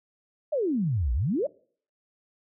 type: exponential two-way sweep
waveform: sine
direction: down then up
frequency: 643 to 55 to 643 Hz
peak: -23 dBFS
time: 0.52-1.47 s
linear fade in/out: 10 ms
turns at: 1.13 s
effects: noise-tail reverb RT60 0.5 s tail -23 dB re dry